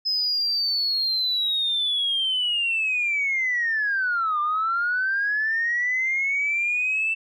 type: linear two-way sweep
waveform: sine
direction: down then up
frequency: 5110 to 1185 to 2669 Hz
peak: -20 dBFS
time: 0.05-7.15 s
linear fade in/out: 20 ms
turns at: 4.4 s
effects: tanh soft clip ceiling -16 dBFS